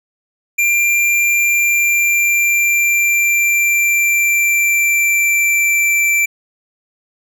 square tone with pitch glide, 2378 to 2341 Hz, D7 to D7, +21 to -6 cents, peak -12 dBFS, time 0.58-6.26 s, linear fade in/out 10 ms, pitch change -27 cents, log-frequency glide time 1.43-6.03 s, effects none

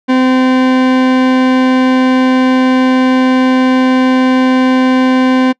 40% pulse tone, 257.6 Hz, C4, 27 cents flat, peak -6 dBFS, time 0.08-5.53 s, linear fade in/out 20 ms, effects noise-tail reverb RT60 0.1 s tail -26 dB re dry + low-pass 3000 Hz 12 dB/octave

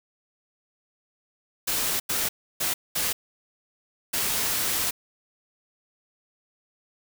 white noise bursts at uneven times, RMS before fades -26 dBFS, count 5, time 1.67-2 / 2.09-2.29 / 2.6-2.74 / 2.95-3.13 / 4.13-4.91 s, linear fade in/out 10 ms, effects none

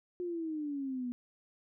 sine exponential sweep, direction down, 360.5 to 240.7 Hz, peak -34 dBFS, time 0.2-1.12 s, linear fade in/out 0 ms, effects none

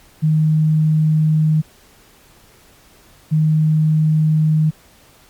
sine tone pair in turn, 155.56 / 155.56 Hz, D#3 / D#3, 0 / 0 cents, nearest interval unison, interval 0 cents, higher neither, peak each -11 dBFS, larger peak neither, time 0.22-1.62 / 3.31-4.71 s, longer neither, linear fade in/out 20 ms, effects pink hiss -49 dBFS RMS until 5.29 s + MP3 96 kbps

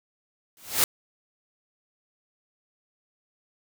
white noise with exponential growth, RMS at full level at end -17 dBFS, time 0.57-0.84 s, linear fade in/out 1 ms, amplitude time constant 57 ms, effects none

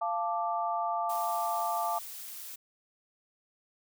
sine chord, D minor, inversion first, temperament equal with one note detuned, 691.6 / 880 / 1174.7 Hz, F5 / A5 / D6, -17 / 0 / 0 cents, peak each -32 / -33 / -34 dBFS, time 0.01-1.99 s, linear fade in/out 10 ms
blue noise, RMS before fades -43 dBFS, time 1.09-2.56 s, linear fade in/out 10 ms
effects none

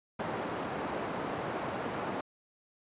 white band-pass noise, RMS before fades -36 dBFS, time 0.19-2.21 s, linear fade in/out 5 ms, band 130 to 910 Hz, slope 12 dB/octave, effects resampled to 8000 Hz

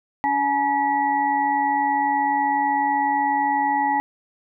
sine tone cluster, 283.2 / 846 / 946 / 1942 Hz, C#4 / G#5 / A#5 / B6, +37 / +32 / +25 / -30 cents, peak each -28 / -19 / -28 / -28 dBFS, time 0.24-4 s, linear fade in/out 0 ms, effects none

